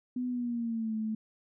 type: tone with pitch glide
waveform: sine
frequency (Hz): 249.4 to 218.4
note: B3 to A3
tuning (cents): +17 to -13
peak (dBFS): -30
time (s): 0.16-1.15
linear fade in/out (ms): 5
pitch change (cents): -230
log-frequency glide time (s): 0.28-0.95
effects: none